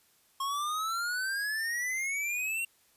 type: exponential sweep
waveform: square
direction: up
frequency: 1078 to 2765 Hz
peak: -31 dBFS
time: 0.4-2.65 s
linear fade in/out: 5 ms
effects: white hiss -66 dBFS RMS until 2.96 s + resampled to 32000 Hz

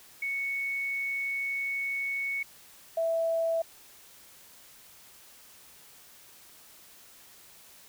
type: tone pair in turn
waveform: sine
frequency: 2217 / 659.1 Hz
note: C#7 / E5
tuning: 0 / 0 cents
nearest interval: octave + major sixth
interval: 2100 cents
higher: first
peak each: -29 / -25 dBFS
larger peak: second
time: 0.22-2.43 / 2.97-3.62 s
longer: first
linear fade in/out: 5 ms
effects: white hiss -54 dBFS RMS until 7.88 s

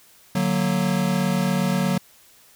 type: chord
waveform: square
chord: D augmented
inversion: none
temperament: equal with one note detuned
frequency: 148.02 / 185 / 233.1 Hz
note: D3 / F#3 / A#3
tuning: +14 / 0 / 0 cents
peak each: -27 / -22 / -27 dBFS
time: 0.35-1.98 s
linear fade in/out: 5 ms
effects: white hiss -53 dBFS RMS until 2.55 s

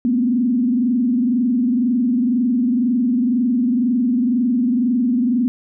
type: tone with frequency modulation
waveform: sine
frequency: 244.4 Hz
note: B3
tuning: 18 cents flat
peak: -14 dBFS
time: 0.05-5.48 s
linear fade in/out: 0 ms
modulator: 22 Hz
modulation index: 0.91
effects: none

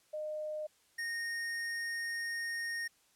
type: tone pair in turn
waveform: sine / square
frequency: 612 / 1851 Hz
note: D#5 / A#6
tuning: -29 / -13 cents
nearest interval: octave + perfect fifth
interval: 1916 cents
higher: second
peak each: -36 / -36 dBFS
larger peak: neither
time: 0.13-0.67 / 0.98-2.88 s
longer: second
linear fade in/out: 10 ms
effects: white hiss -69 dBFS RMS until 3.15 s + low-pass 11000 Hz 12 dB/octave

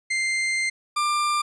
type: tone pair in turn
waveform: 40% pulse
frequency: 2093 / 1190.4 Hz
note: C7 / D6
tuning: 0 / +23 cents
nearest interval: minor seventh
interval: 977 cents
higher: first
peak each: -21 / -20 dBFS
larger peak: second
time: 0.1-0.7 / 0.96-1.42 s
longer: first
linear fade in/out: 10 ms
effects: resampled to 24000 Hz + 10-bit

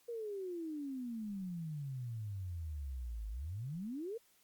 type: exponential two-way sweep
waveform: sine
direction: down then up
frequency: 481.5 to 51.2 to 481.5 Hz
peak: -39 dBFS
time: 0.08-4.18 s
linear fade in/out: 10 ms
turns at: 3.29 s
effects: white hiss -70 dBFS RMS until 4.43 s + Opus 48 kbps

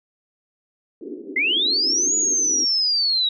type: band-pass noise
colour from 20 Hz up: pink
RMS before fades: -34 dBFS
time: 1.01-2.65 s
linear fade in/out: 5 ms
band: 270 to 410 Hz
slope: 48 dB/octave
type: linear two-way sweep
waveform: sine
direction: up then down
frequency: 2000 to 6880 to 3804 Hz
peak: -17 dBFS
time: 1.36-3.29 s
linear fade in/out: 5 ms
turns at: 2.15 s
effects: none

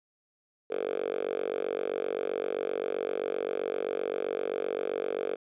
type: tone with high-pass filter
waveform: 5% pulse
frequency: 47.68 Hz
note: G1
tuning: 47 cents flat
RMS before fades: -32 dBFS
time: 0.7-5.36 s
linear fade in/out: 10 ms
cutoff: 450 Hz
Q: 5.9
effects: resampled to 8000 Hz

